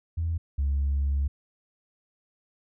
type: tone pair in turn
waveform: sine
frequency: 82.7 / 69.86 Hz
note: E2 / C#2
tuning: +6 / +14 cents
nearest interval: minor third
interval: 292 cents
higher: first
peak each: -24 / -21 dBFS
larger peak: second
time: 0.17-0.38 / 0.58-1.28 s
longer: second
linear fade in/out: 10 ms
effects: tanh soft clip ceiling -20 dBFS